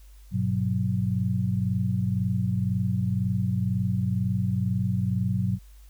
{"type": "tone cluster", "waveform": "sine", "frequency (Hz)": [100.9, 122.9, 184.7], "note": ["G#2", "B2", "F#3"], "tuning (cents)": [-49, -8, -3], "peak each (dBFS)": -27, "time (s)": [0.31, 5.59], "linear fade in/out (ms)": 50, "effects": ["added 50 Hz sine -46 dBFS peak until 5.89 s", "white hiss -61 dBFS RMS until 5.89 s"]}